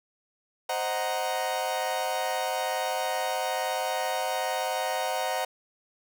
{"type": "chord", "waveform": "40% pulse", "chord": "C half-diminished seventh", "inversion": "none", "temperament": "equal with one note detuned", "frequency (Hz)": [523.3, 622.3, 743.4, 932.3], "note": ["C5", "Eb5", "Gb5", "Bb5"], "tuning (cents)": [0, 0, 8, 0], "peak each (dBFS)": [-33, -33, -30, -33], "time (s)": [0.69, 5.45], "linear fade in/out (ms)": 5, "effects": []}